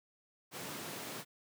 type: high-pass noise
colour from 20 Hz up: pink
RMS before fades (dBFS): -44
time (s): 0.51-1.25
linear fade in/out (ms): 50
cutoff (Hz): 140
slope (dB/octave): 24
effects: none